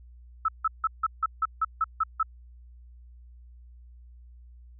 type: tone bursts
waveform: sine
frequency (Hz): 1306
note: E6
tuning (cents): -17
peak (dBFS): -21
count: 10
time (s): 0.45-2.23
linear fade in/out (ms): 5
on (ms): 34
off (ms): 160
effects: added 60 Hz sine -47 dBFS peak until 4.79 s